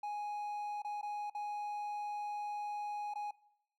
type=tone with dropouts; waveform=triangle; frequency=830.6 Hz; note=G#5; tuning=in tune; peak=-35 dBFS; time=0.03-3.31 s; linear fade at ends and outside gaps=5 ms; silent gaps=0.821-0.846 / 1.014-1.028 / 1.3-1.348 / 3.139-3.155 s; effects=noise-tail reverb RT60 0.8 s tail -21 dB re dry